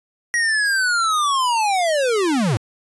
square linear sweep, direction down, 1908 to 96.3 Hz, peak -17 dBFS, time 0.34-2.57 s, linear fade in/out 0 ms, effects resampled to 24000 Hz

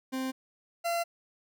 40% pulse tone pair in turn, 261.6 / 682.4 Hz, C4 / F5, 0 / -40 cents, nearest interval octave + perfect fourth, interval 1660 cents, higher second, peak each -30 / -27 dBFS, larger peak second, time 0.12-0.32 / 0.84-1.04 s, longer neither, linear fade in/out 20 ms, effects none

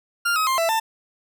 40% pulse tone with pitch steps, 1398 / 1270 / 1054 / 664 / 892 Hz, F6 / D#6 / C6 / E5 / A5, +1 / +35 / +12 / +12 / +23 cents, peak -18 dBFS, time 0.25-0.8 s, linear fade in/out 10 ms, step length 110 ms, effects none

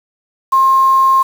sine tone with quantisation, 1065 Hz, C6, 30 cents sharp, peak -7 dBFS, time 0.52-1.23 s, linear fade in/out 10 ms, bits 5, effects none

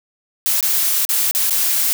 blue noise with dropouts, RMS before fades -17 dBFS, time 0.46-1.93 s, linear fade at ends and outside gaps 0 ms, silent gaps 0.607-0.627 / 1.051-1.091 / 1.311-1.349 / 1.497-1.507 s, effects none

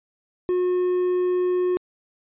triangle tone, 361.6 Hz, F#4, 40 cents flat, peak -17 dBFS, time 0.49-1.77 s, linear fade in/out 0 ms, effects resampled to 8000 Hz

